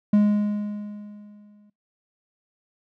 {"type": "tone with exponential decay", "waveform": "triangle", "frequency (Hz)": 207.7, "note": "G#3", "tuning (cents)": 0, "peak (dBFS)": -11, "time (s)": [0.13, 1.7], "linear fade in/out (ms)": 5, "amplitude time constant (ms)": 340, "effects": ["noise-tail reverb RT60 0.2 s tail -25 dB re dry"]}